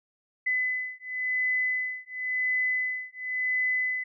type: beating tone pair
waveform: sine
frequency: 2011 / 2011.94 Hz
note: B6 / B6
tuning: +31 / +32 cents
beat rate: 0.94 Hz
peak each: -29 dBFS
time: 0.46-4.04 s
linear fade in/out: 10 ms
effects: none